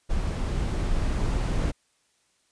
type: noise with level ramp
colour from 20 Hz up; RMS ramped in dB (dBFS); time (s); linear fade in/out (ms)
brown; -27 to -24; 0.09-1.72; 20
effects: white hiss -68 dBFS RMS until 2.51 s + resampled to 22050 Hz